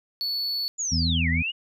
triangle tone, 4435 Hz, C#8, in tune, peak -24 dBFS, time 0.21-0.68 s, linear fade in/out 0 ms
sine linear two-way sweep, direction down then up, 7040 to 1843 to 2946 Hz, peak -25 dBFS, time 0.78-1.52 s, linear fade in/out 20 ms, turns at 1.29 s
harmonic tone, 82.41 Hz, E2, in tune, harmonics 1 / 2 / 3, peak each -24 / -27 / -29 dBFS, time 0.91-1.43 s, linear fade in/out 20 ms
effects none

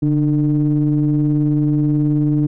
triangle ring-modulated tone, 77.1 Hz, D#2, 15 cents flat, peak -8 dBFS, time 0.02-2.47 s, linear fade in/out 10 ms, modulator 222 Hz, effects none

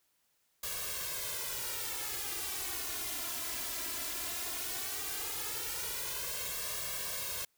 white noise with flanger, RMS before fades -38 dBFS, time 0.63-7.45 s, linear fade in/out 5 ms, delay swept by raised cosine 1.8 to 3 ms, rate 0.16 Hz, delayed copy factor +0.95, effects white hiss -75 dBFS RMS until 7.57 s

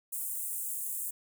pink high-pass noise, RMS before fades -36 dBFS, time 0.12-1.11 s, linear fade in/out 10 ms, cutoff 8000 Hz, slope 48 dB/octave, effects none

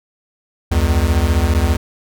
square beating tone pair, 69.6 / 84.6 Hz, C#2 / E2, +8 / +45 cents, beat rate 15 Hz, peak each -16 dBFS, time 0.71-1.77 s, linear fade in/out 10 ms, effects none

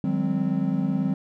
triangle chord, Ab dominant seventh, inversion second, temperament equal with one note detuned, 155.56 / 185 / 203.6 / 261.6 Hz, Eb3 / Gb3 / Ab3 / C4, 0 / 0 / -34 / 0 cents, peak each -27 / -24 / -26 / -25 dBFS, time 0.04-1.14 s, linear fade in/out 2 ms, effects none

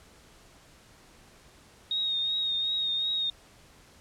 sine tone with vibrato, 3729 Hz, A#7, in tune, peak -26 dBFS, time 1.91-3.3 s, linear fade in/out 2 ms, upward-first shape triangle, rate 2.7 Hz, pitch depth 38 cents each way, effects pink hiss -56 dBFS RMS until 4 s + low-pass 10000 Hz 12 dB/octave

